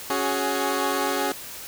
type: chord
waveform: 15% pulse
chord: C# suspended fourth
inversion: none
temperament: equal with one note detuned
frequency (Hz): 277.2 / 370 / 418.4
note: C#4 / F#4 / G#4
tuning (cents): 0 / 0 / +13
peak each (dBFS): -21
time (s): 0.1-1.32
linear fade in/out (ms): 2
effects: white hiss -38 dBFS RMS until 1.67 s